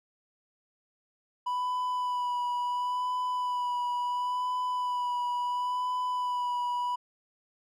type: tone with vibrato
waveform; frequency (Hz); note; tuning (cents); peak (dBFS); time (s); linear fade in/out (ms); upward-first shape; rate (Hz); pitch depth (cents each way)
triangle; 987.8; B5; 0; -26; 1.46-6.96; 10; sine; 0.72; 20
effects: none

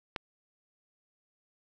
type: click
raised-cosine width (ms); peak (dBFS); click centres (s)
0.3; -17; 0.162
effects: none

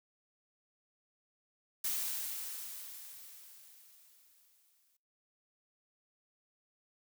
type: noise with exponential decay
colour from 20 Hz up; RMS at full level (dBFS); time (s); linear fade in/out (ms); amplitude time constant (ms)
blue; -34; 1.84-4.97; 5; 680
effects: noise-tail reverb RT60 0.5 s tail -25 dB re dry

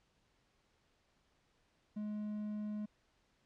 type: tone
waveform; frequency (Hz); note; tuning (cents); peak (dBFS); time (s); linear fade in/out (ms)
triangle; 210.5; G#3; +24; -36; 1.96-2.86; 10
effects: pink hiss -75 dBFS RMS until 3.45 s + low-pass 6000 Hz 12 dB/octave

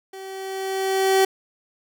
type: tone with level ramp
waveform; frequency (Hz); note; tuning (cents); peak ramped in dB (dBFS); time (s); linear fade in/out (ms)
30% pulse; 383.9; G4; -36; -33 to -11; 0.13-1.25; 5
effects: none

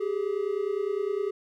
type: tone pair together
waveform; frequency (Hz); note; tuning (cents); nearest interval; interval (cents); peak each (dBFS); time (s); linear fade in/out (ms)
triangle; 389.4 / 419.2; G4 / G#4; -12 / +16; minor second; 128; -27; 0-1.31; 10
effects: none

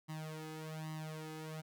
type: tone with flanger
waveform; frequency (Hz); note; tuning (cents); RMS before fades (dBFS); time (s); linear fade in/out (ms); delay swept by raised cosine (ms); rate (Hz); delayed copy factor
sawtooth; 156.7; D#3; +13; -45; 0.08-1.62; 20; 1 to 2.4; 1.2; +0.9
effects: none

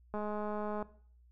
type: click train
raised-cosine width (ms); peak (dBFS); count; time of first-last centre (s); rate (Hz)
1; -25; 145; 0.14-0.826; 210
effects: noise-tail reverb RT60 0.5 s tail -17 dB re dry + added 60 Hz sine -59 dBFS peak until 1.31 s

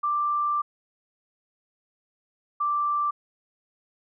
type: tone pair in turn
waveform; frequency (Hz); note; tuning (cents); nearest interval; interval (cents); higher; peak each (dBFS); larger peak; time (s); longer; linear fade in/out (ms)
sine; 1179 / 1174.5; D6 / D6; +6 / 0; unison; 6; first; -22; neither; 0.03-0.62 / 2.6-3.11; first; 10
effects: none

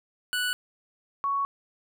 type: tone pair in turn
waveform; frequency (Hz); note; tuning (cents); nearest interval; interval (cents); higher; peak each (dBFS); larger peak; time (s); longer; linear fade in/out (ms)
25% pulse / sine; 1480 / 1114.3; F#6 / C#6; 0 / +9; perfect fourth; 491; first; -22 / -24; first; 0.33-0.53 / 1.24-1.45; second; 0
effects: none

